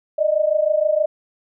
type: tone pair together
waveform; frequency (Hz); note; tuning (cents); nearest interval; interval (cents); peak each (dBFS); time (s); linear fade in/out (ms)
sine; 599 / 625.4; D5 / D#5; +34 / +9; minor second; 75; -18; 0.18-1.06; 10
effects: none